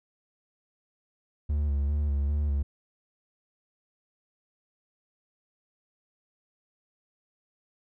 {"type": "tone with vibrato", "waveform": "triangle", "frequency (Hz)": 72.1, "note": "D2", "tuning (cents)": -31, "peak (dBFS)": -22, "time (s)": [1.49, 2.63], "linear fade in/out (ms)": 10, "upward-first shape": "square", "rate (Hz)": 2.5, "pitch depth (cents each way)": 38, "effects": []}